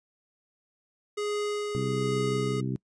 square tone with tremolo, 415.3 Hz, G#4, in tune, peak -28 dBFS, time 1.17-2.61 s, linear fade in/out 10 ms, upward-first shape sine, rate 1.2 Hz, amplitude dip 35%
harmonic tone, 64.8 Hz, C2, 16 cents flat, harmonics 2 / 3 / 4 / 5 / 6, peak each -30 / -34 / -36 / -38 / -40 dBFS, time 1.75-2.76 s, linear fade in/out 0 ms
effects noise-tail reverb RT60 0.1 s tail -24 dB re dry + resampled to 22050 Hz

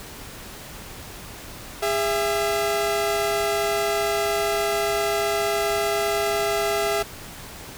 sawtooth tone pair together, 408 / 668.3 Hz, G#4 / E5, -31 / +24 cents, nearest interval major sixth, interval 855 cents, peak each -20 dBFS, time 1.82-7.03 s, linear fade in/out 10 ms, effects pink hiss -39 dBFS RMS until 7.77 s

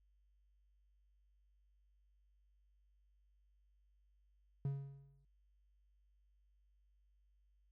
triangle tone with exponential decay, 138.59 Hz, C#3, in tune, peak -32 dBFS, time 4.65-5.25 s, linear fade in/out 2 ms, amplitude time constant 130 ms, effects added 50 Hz sine -70 dBFS peak until 7.71 s

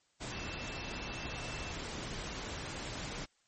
sine tone in noise, 2665 Hz, E7, 18 cents sharp, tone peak -47 dBFS, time 0.31-1.73 s, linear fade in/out 20 ms, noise pink, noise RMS -41 dBFS, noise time 0.2-3.26 s, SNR -9 dB, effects white hiss -73 dBFS RMS until 3.47 s + MP3 32 kbps

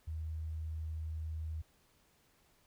sine tone, 79.2 Hz, D#2, 31 cents sharp, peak -37 dBFS, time 0.07-1.62 s, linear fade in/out 10 ms, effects pink hiss -70 dBFS RMS until 2.66 s

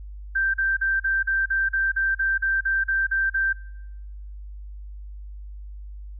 sine tone bursts, 1568 Hz, G6, in tune, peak -19 dBFS, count 14, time 0.35-3.53 s, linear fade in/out 10 ms, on 190 ms, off 40 ms, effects noise-tail reverb RT60 1.0 s tail -25 dB re dry + added 50 Hz sine -35 dBFS peak until 6.19 s

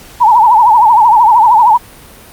sine tone with vibrato, 911 Hz, A#5, 40 cents flat, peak -3 dBFS, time 0.2-1.78 s, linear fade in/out 20 ms, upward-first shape triangle, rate 13 Hz, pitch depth 170 cents each way, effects pink hiss -36 dBFS RMS until 2.32 s + Opus 48 kbps

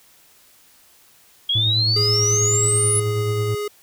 sine exponential sweep, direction up, 3239 to 10220 Hz, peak -17 dBFS, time 1.49-3 s, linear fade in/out 5 ms
triangle tone with tremolo, 109.8 Hz, A2, 3 cents flat, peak -17 dBFS, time 1.55-3.55 s, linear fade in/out 5 ms, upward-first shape sine, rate 9.3 Hz, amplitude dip 35%
square tone, 415.3 Hz, G#4, in tune, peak -24 dBFS, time 1.96-3.68 s, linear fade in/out 5 ms
effects white hiss -53 dBFS RMS until 3.82 s

